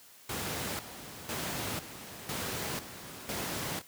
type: noise with tremolo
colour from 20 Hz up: pink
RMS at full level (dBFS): -35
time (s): 0.29-3.82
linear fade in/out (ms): 5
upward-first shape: square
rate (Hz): 1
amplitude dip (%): 70
effects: white hiss -56 dBFS RMS until 3.87 s + high-pass 100 Hz 12 dB/octave